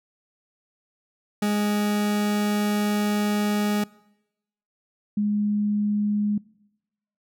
40% pulse / sine tone pair in turn, 207.7 / 207.7 Hz, G#3 / G#3, 0 / 0 cents, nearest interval unison, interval 0 cents, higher neither, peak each -20 dBFS, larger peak neither, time 1.42-3.84 / 5.17-6.38 s, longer first, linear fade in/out 5 ms, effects noise-tail reverb RT60 0.9 s tail -23 dB re dry

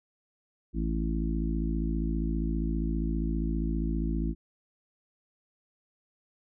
harmonic tone, 55 Hz, A1, in tune, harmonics 1 / 3 / 4 / 5 / 6, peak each -29 / -34 / -35 / -36 / -37 dBFS, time 0.73-4.35 s, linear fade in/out 50 ms, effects none

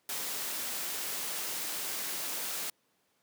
white noise, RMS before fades -36 dBFS, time 0.09-2.7 s, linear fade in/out 2 ms, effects pink hiss -73 dBFS RMS until 3.22 s + high-pass 200 Hz 12 dB/octave

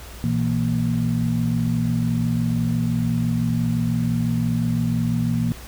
sine tone cluster, 119 / 164.9 / 232.9 Hz, A#2 / E3 / A#3, +36 / +1 / -1 cents, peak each -23 dBFS, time 0.24-5.52 s, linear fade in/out 0 ms, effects added 60 Hz sine -38 dBFS peak until 5.67 s + pink hiss -41 dBFS RMS until 5.67 s

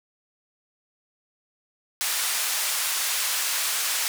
white band-pass noise, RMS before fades -26 dBFS, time 2.01-4.08 s, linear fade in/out 0 ms, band 930 to 12000 Hz, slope 12 dB/octave, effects none

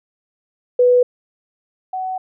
sine tone pair in turn, 493.9 / 749.2 Hz, B4 / F#5, 0 / +21 cents, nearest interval perfect fifth, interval 721 cents, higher second, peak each -9 / -21 dBFS, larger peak first, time 0.79-1.03 / 1.93-2.18 s, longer second, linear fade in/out 5 ms, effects none

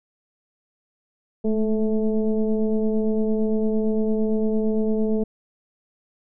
sine tone with frequency modulation, 215.6 Hz, A3, 35 cents flat, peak -18 dBFS, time 1.44-5.24 s, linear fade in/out 10 ms, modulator 220 Hz, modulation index 1.2, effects none

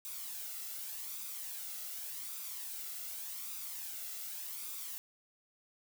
blue noise with flanger, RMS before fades -43 dBFS, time 0.05-4.98 s, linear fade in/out 0 ms, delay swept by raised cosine 0.82 to 1.5 ms, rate 0.86 Hz, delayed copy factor +0.5, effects none

